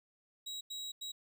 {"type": "tone bursts at uneven times", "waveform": "35% pulse", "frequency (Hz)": 3847, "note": "B7", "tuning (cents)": -46, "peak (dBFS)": -38, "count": 3, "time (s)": [[0.46, 0.61], [0.7, 0.92], [1.01, 1.12]], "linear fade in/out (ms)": 10, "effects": []}